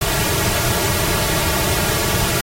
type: noise with comb filter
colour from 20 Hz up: pink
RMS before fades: -19 dBFS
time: 0.01-2.41 s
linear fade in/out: 5 ms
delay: 3.9 ms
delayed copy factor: -0.75
effects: AAC 48 kbps